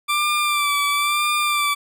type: tone with vibrato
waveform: 20% pulse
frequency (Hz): 1174.7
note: D6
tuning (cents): 0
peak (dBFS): -13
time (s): 0.08-1.75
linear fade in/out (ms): 20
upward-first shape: sine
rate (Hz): 1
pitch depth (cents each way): 36
effects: none

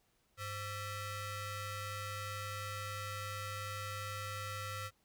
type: ring-modulated tone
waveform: sawtooth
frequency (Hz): 622.3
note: D#5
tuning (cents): 0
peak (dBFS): -33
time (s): 0.37-4.91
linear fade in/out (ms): 50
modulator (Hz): 722
effects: pink hiss -75 dBFS RMS until 5.04 s

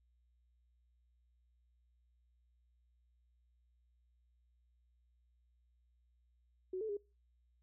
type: tone with pitch steps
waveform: sine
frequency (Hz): 372 / 438 / 407.2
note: F#4 / A4 / G#4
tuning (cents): +9 / -8 / -34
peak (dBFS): -37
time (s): 6.73-6.97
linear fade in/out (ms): 5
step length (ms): 80
effects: noise-tail reverb RT60 0.3 s tail -24 dB re dry + added 60 Hz sine -70 dBFS peak until 7.62 s

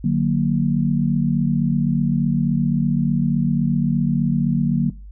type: chord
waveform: sine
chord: D augmented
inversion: none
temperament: equal with one note detuned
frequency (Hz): 149.57 / 185 / 233.1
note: D3 / F#3 / A#3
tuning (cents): +32 / 0 / 0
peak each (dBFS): -20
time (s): 0.04-4.9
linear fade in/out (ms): 5
effects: noise-tail reverb RT60 0.3 s tail -19 dB re dry + added 50 Hz sine -35 dBFS peak until 5.11 s

